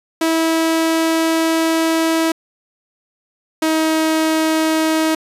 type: tone pair in turn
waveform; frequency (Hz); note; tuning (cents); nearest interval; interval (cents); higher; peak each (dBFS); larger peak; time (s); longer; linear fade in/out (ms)
sawtooth; 325.1 / 317.5; E4 / D#4; -24 / +35; unison; 41; first; -10; neither; 0.21-2.32 / 3.62-5.15; first; 5
effects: resampled to 32000 Hz